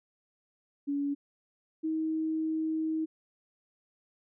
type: tone pair in turn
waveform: sine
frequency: 283.9 / 317.1 Hz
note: C#4 / D#4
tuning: +41 / +33 cents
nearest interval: major second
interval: 192 cents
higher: second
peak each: -28 dBFS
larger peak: neither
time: 0.87-1.15 / 1.83-3.06 s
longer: second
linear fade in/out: 20 ms
effects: none